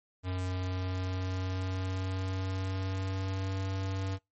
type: tone with pitch glide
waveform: square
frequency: 92.1 to 95.84 Hz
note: F#2 to G2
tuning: -7 to -39 cents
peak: -32 dBFS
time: 0.23-4.19 s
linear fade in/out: 50 ms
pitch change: +68 cents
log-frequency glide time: 0.45-3.64 s
effects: noise-tail reverb RT60 0.2 s tail -25 dB re dry + MP3 32 kbps